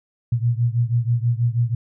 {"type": "beating tone pair", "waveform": "sine", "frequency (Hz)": [116.54, 122.74], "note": ["A#2", "B2"], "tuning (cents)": [0, -10], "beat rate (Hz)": 6.2, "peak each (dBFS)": [-19, -21], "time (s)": [0.32, 1.75], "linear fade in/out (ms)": 5, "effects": []}